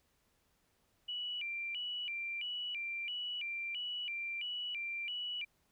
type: tone with vibrato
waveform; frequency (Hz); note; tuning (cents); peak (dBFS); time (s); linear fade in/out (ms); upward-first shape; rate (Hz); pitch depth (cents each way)
sine; 2637; E7; 0; -37; 1.08-5.45; 10; square; 1.5; 190
effects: pink hiss -75 dBFS RMS until 5.71 s